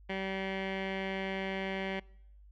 15% pulse tone with low-pass filter, 192.1 Hz, G3, 35 cents flat, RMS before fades -36 dBFS, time 0.09-2 s, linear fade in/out 10 ms, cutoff 2500 Hz, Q 4.2, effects noise-tail reverb RT60 0.8 s tail -25 dB re dry + added 50 Hz sine -53 dBFS peak until 2.51 s

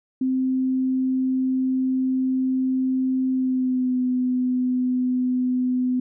sine tone with pitch glide, 260 to 252.2 Hz, C4 to B3, -11 to +36 cents, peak -19 dBFS, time 0.21-6 s, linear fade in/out 5 ms, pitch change -53 cents, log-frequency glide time 3.31-4 s, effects none

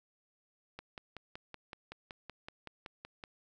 click train, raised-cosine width 0.3 ms, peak -28 dBFS, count 14, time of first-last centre 0.79-3.238 s, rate 5.31 Hz, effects none

